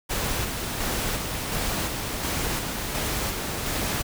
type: noise with tremolo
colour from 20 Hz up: pink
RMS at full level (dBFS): -27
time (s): 0.09-4.03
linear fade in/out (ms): 20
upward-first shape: square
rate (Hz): 1.4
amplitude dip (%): 30
effects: none